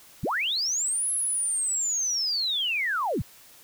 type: linear two-way sweep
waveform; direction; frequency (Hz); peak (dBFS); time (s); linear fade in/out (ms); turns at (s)
sine; up then down; 51.6 to 11000 to 51.6; -24; 0.23-3.22; 5; 1.12
effects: white hiss -52 dBFS RMS until 3.63 s